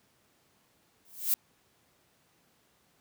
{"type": "noise with exponential growth", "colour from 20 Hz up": "violet", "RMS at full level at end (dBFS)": -23, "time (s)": [1.05, 1.34], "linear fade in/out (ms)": 2, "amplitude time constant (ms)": 62, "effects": ["pink hiss -68 dBFS RMS until 3 s", "high-pass 100 Hz 12 dB/octave"]}